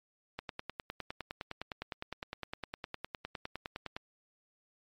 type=click train; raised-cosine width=0.3 ms; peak=-22 dBFS; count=36; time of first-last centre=0.39-3.965 s; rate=9.79 Hz; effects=MP3 64 kbps